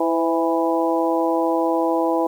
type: harmonic tone with a mistuned harmonic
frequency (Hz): 164.81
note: E3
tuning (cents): 0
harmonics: 2 / 3 / 4 / 5 / 6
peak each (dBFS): -21 / -23 / -24 / -25 / -26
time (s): 0-2.27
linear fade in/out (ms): 5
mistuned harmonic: 3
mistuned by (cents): +38
effects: 8-bit